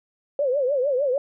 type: tone with vibrato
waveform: sine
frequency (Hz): 540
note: C#5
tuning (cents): -45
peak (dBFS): -19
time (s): 0.39-1.18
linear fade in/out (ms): 2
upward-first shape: triangle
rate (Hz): 6.6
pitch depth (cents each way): 190
effects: none